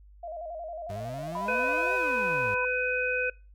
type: tone with vibrato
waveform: sine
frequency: 659.3 Hz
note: E5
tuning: in tune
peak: -35 dBFS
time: 0.23-1.96 s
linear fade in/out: 5 ms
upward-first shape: square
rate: 11 Hz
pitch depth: 80 cents each way
type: exponential two-way sweep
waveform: 35% pulse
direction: up then down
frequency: 93.8 to 395.6 to 93.8 Hz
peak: -35 dBFS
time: 0.89-2.55 s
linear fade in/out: 10 ms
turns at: 1.95 s
type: tone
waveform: sine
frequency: 993 Hz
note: B5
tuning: 9 cents sharp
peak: -32 dBFS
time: 1.35-2.65 s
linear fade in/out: 2 ms
type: harmonic tone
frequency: 502 Hz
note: B4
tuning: 28 cents sharp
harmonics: 1 / 3 / 5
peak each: -30 / -30 / -30 dBFS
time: 1.48-3.3 s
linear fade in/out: 5 ms
effects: noise-tail reverb RT60 0.3 s tail -24 dB re dry + added 50 Hz sine -50 dBFS peak until 3.54 s